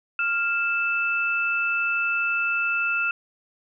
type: tone pair together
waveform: sine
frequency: 1395.9 / 2637 Hz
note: F6 / E7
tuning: -1 / 0 cents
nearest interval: major seventh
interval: 1101 cents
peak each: -24 dBFS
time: 0.19-3.11 s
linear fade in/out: 2 ms
effects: none